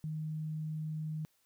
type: tone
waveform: sine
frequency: 155.56 Hz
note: D#3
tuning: in tune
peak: -35 dBFS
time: 0.04-1.25 s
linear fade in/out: 0 ms
effects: white hiss -73 dBFS RMS until 1.45 s